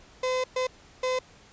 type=tone bursts at uneven times; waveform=35% pulse; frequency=511 Hz; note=C5; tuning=41 cents flat; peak=-23 dBFS; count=3; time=0.23-0.44 / 0.56-0.67 / 1.03-1.19 s; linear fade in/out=5 ms; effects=pink hiss -54 dBFS RMS until 1.52 s + resampled to 16000 Hz